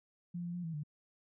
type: tone with pitch steps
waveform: sine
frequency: 174.2 / 173 / 176.6 / 163.5 / 149 Hz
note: F3 / F3 / F3 / E3 / D3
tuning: -4 / -16 / +20 / -14 / +25 cents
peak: -37 dBFS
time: 0.34-0.835 s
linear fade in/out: 10 ms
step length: 99 ms
effects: none